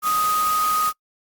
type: tone in noise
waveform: sine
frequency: 1249 Hz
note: D#6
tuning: 6 cents sharp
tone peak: -18 dBFS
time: 0.02-0.93 s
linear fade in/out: 50 ms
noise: white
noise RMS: -29 dBFS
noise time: 0.02-0.93 s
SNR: +8 dB
effects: noise-tail reverb RT60 0.1 s tail -26 dB re dry + Opus 48 kbps